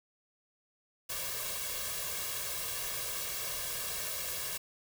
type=noise with comb filter; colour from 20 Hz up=white; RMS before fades=-37 dBFS; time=1.09-4.58 s; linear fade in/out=10 ms; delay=1.8 ms; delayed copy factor=+0.85; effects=none